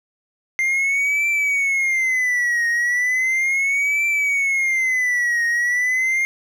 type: tone with vibrato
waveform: triangle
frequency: 2093 Hz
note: C7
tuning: in tune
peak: -15 dBFS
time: 0.59-6.25 s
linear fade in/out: 0 ms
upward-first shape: triangle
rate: 0.36 Hz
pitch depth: 200 cents each way
effects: none